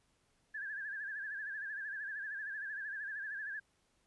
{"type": "tone with vibrato", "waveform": "sine", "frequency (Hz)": 1661.2, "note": "G#6", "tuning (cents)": 0, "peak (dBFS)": -39, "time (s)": [0.54, 3.6], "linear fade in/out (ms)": 10, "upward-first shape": "sine", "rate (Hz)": 13, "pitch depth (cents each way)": 93, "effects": ["pink hiss -75 dBFS RMS until 4.06 s", "resampled to 24000 Hz"]}